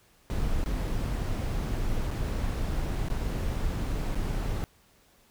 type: noise with dropouts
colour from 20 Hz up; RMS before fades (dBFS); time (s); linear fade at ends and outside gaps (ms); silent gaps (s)
brown; -29; 0.3-4.64; 0; 0.641-0.66 / 2.107-2.113 / 3.085-3.101 / 4.148-4.155
effects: pink hiss -62 dBFS RMS until 5.3 s